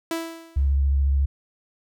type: tone with exponential decay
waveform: sawtooth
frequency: 329.6 Hz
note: E4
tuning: in tune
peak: -19 dBFS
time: 0.11-0.76 s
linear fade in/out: 2 ms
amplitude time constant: 140 ms
type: tone with vibrato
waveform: sine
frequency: 69.1 Hz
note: C#2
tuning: 5 cents flat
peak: -17 dBFS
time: 0.56-1.26 s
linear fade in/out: 10 ms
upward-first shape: sine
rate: 14 Hz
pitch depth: 27 cents each way
effects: none